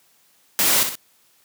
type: noise with echo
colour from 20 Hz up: white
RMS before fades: -18 dBFS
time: 0.59-0.83 s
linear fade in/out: 0 ms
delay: 62 ms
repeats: 2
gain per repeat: -7 dB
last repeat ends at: 0.954 s
effects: white hiss -59 dBFS RMS until 1.44 s + high-pass 100 Hz 12 dB/octave